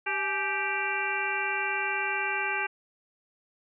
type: harmonic tone with a mistuned harmonic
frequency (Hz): 392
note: G4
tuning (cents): 0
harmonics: 1 / 2 / 3 / 4 / 5 / 6 / 7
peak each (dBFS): -38 / -34 / -38 / -32 / -37 / -32 / -36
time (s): 0.06-2.67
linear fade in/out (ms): 10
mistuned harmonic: 2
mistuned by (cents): +120
effects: none